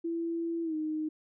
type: tone with pitch glide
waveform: sine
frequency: 334.2 to 310 Hz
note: E4 to D#4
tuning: +24 to -6 cents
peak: -30 dBFS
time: 0.04-1.09 s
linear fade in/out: 10 ms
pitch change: -130 cents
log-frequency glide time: 0.63-0.75 s
effects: none